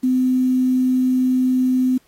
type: tone with quantisation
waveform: sine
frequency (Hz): 255.6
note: C4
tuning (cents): -40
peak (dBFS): -14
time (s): 0.03-1.98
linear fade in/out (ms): 10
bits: 7
effects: pink hiss -59 dBFS RMS until 2.07 s + AAC 48 kbps